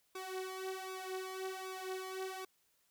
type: tone with flanger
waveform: sawtooth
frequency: 376.6 Hz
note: F#4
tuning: 31 cents sharp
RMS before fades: -43 dBFS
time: 0.15-2.45 s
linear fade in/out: 5 ms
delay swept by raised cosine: 0.82 to 3.62 ms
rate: 1.3 Hz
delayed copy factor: +0.8
effects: white hiss -75 dBFS RMS until 2.9 s